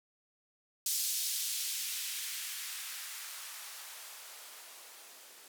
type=noise with band-pass filter sweep; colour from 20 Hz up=violet; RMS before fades=-40 dBFS; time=0.86-5.48 s; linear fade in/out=2 ms; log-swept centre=5100 to 340 Hz; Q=0.97; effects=none